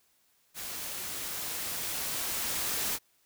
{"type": "noise with level ramp", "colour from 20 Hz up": "white", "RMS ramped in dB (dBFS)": [-39, -31], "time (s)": [0.54, 2.99], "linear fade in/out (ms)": 50, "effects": ["white hiss -69 dBFS RMS until 3.25 s"]}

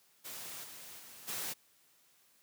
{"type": "noise with level steps", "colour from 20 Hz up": "white", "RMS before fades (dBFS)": [-45, -50, -53, -39], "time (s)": [0.24, 1.54], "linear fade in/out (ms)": 20, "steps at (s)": [0.63, 0.98, 1.27], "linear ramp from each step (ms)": 20, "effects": ["white hiss -68 dBFS RMS until 2.42 s", "high-pass 100 Hz 12 dB/octave"]}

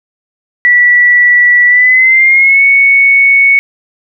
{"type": "tone with pitch glide", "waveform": "sine", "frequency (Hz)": [1953, 2218], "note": ["B6", "C#7"], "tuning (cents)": [-20, 0], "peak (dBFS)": -3, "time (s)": [0.65, 3.59], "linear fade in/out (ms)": 0, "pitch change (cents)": 220, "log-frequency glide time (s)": [1.67, 2.63], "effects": []}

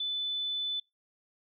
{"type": "tone", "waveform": "sine", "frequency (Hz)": 3500, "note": "A7", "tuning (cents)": -10, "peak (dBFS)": -30, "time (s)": [0, 0.8], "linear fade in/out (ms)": 5, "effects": ["noise-tail reverb RT60 0.2 s tail -23 dB re dry"]}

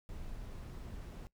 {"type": "noise", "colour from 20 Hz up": "brown", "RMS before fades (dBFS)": -45, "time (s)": [0.09, 1.27], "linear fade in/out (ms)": 0, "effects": ["noise-tail reverb RT60 0.1 s tail -20 dB re dry"]}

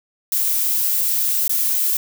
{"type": "noise with dropouts", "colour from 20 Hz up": "violet", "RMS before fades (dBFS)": -19, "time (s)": [0.32, 1.97], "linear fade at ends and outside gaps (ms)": 2, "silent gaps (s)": [1.479, 1.494], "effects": []}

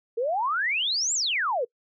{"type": "exponential two-way sweep", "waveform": "sine", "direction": "up then down", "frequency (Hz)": [440, 7800, 440], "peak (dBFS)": -23, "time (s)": [0.17, 1.65], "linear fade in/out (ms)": 10, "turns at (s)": 1.14, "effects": ["noise-tail reverb RT60 0.1 s tail -25 dB re dry"]}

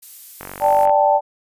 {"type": "noise", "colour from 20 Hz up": "violet", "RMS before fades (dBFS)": -36, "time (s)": [0.02, 0.86], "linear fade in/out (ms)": 10}
{"type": "click train", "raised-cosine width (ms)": 0.5, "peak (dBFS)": -16, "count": 24, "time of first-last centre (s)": [0.41, 0.895], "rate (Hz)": 47.4}
{"type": "chord", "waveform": "sine", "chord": "D suspended fourth", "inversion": "none", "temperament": "just", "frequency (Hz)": [587.3, 783.1, 881], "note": ["D5", "G5", "A5"], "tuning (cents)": [0, -2, 2], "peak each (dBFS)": -16, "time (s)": [0.6, 1.21], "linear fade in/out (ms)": 50}
{"effects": ["resampled to 32000 Hz"]}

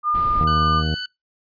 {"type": "tone with pitch glide", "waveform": "sine", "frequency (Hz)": [1210, 1203], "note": ["D#6", "D6"], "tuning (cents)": [-49, 41], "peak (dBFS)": -17, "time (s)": [0.03, 0.83], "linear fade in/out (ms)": 50, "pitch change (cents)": -10, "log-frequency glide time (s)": [0.43, 0.6]}
{"type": "noise", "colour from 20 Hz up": "brown", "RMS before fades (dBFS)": -28, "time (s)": [0.14, 0.45], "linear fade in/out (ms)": 10}
{"type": "harmonic tone", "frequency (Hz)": 77.78, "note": "D#2", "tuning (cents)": 0, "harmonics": [1, 2, 3, 4, 5, 6, 7, 8, 9, 10], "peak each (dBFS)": [-23, -23, -30, -35, -38, -34, -45, -46, -40, -49], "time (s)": [0.4, 0.95], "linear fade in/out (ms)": 10}
{"type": "tone", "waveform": "10% pulse", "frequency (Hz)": 1495, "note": "F#6", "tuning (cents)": 17, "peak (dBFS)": -16, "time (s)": [0.47, 1.06], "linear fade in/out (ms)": 5}
{"effects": ["noise-tail reverb RT60 0.2 s tail -24 dB re dry", "resampled to 11025 Hz"]}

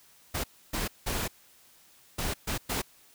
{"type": "noise bursts at uneven times", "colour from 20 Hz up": "pink", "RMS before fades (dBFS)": -31, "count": 6, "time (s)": [[0.34, 0.44], [0.73, 0.88], [1.06, 1.28], [2.18, 2.34], [2.47, 2.58], [2.69, 2.82]], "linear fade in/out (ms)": 10, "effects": ["white hiss -59 dBFS RMS until 3.14 s"]}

